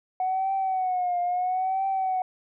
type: tone with vibrato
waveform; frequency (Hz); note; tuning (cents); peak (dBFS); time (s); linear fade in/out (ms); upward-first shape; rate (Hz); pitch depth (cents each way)
sine; 740; F#5; 0; -22; 0.2-2.22; 2; triangle; 0.75; 88
effects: tanh soft clip ceiling -19 dBFS